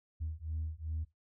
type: beating tone pair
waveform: sine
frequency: 77.8 / 80.4 Hz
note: D#2 / E2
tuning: 0 / -43 cents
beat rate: 2.6 Hz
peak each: -38 / -38 dBFS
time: 0.2-1.05 s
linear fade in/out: 20 ms
effects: noise-tail reverb RT60 0.2 s tail -19 dB re dry + tanh soft clip ceiling -30 dBFS